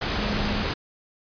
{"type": "tone in noise", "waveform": "sine", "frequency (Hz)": 207.5, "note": "G#3", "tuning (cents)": -1, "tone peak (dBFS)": -29, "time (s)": [0.18, 0.64], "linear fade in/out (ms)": 10, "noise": "pink", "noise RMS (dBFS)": -26, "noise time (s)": [0.01, 0.74], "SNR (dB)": -6, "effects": ["resampled to 11025 Hz"]}